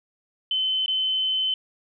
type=tone with dropouts; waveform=sine; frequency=3056 Hz; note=G7; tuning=45 cents flat; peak=-21 dBFS; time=0.51-1.54 s; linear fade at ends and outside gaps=2 ms; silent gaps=0.861-0.88 s; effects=none